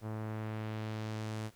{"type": "tone with low-pass filter sweep", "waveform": "sawtooth", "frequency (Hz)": 108.9, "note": "A2", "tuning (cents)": -17, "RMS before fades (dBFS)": -39, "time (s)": [0.01, 1.51], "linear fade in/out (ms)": 50, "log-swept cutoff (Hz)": [1100, 11000], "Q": 0.87, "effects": ["pink hiss -64 dBFS RMS until 1.55 s"]}